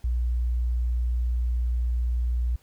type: tone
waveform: sine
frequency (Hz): 60.1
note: B1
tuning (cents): -46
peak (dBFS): -22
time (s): 0.04-2.56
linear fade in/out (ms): 5
effects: pink hiss -61 dBFS RMS until 2.62 s